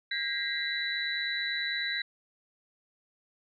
sine tone cluster, 1609 / 1908 / 2057 / 3952 Hz, G6 / A#6 / C7 / B7, +45 / +40 / -30 / 0 cents, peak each -35 / -36 / -37 / -33 dBFS, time 0.11-2.02 s, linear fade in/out 5 ms, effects none

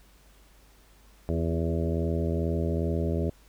harmonic tone with a mistuned harmonic, 82.41 Hz, E2, in tune, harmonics 1 / 2 / 3 / 4 / 5 / 6 / 7 / 8, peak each -28 / -31 / -34 / -35 / -34 / -40 / -37 / -41 dBFS, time 1.29-3.3 s, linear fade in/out 0 ms, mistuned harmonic 4, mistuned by +31 cents, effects added 50 Hz sine -56 dBFS peak until 3.48 s + pink hiss -60 dBFS RMS until 3.48 s

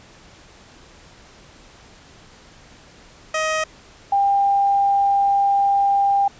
15% pulse / sine tone pair in turn, 629 / 797.3 Hz, D#5 / G5, +19 / +29 cents, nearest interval major third, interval 410 cents, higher second, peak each -13 / -14 dBFS, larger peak first, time 3.34-3.64 / 4.12-6.28 s, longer second, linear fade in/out 5 ms, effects pink hiss -47 dBFS RMS until 6.39 s + resampled to 16000 Hz

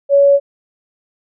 sine tone, 562 Hz, C#5, 24 cents sharp, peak -6 dBFS, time 0.09-0.4 s, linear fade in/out 50 ms, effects none

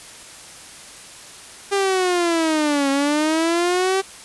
sawtooth linear two-way sweep, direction down then up, 401.9 to 272.8 to 389.1 Hz, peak -13 dBFS, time 1.71-4.02 s, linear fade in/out 20 ms, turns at 2.9 s, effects white hiss -40 dBFS RMS until 4.24 s + resampled to 24000 Hz

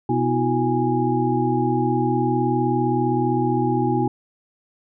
sine tone cluster, 126.4 / 247.8 / 323.4 / 363 / 825 Hz, B2 / B3 / E4 / F#4 / G#5, +41 / +6 / -33 / -33 / -12 cents, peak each -24 dBFS, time 0.09-4.08 s, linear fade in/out 5 ms, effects none

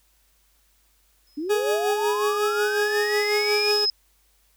sine tone with exponential growth, 5120 Hz, D#8, 49 cents sharp, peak -19 dBFS, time 1.27-3.9 s, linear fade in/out 1 ms, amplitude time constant 570 ms
sine linear sweep, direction up, 279.4 to 2489 Hz, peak -26 dBFS, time 1.37-3.72 s, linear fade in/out 10 ms
40% pulse tone with tremolo, 417.2 Hz, G#4, 8 cents sharp, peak -19 dBFS, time 1.49-3.86 s, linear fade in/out 20 ms, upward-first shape sine, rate 5.5 Hz, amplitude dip 45%
effects added 50 Hz sine -64 dBFS peak until 4.56 s + white hiss -64 dBFS RMS until 4.56 s

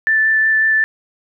sine tone with vibrato, 1762 Hz, A6, 2 cents sharp, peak -11 dBFS, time 0.07-0.84 s, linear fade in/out 0 ms, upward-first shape sine, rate 5.5 Hz, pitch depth 8 cents each way, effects none

